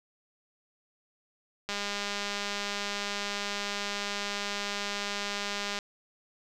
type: click train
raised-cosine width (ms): 0.2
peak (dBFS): -16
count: 833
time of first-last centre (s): 1.69-5.789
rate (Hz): 203
effects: none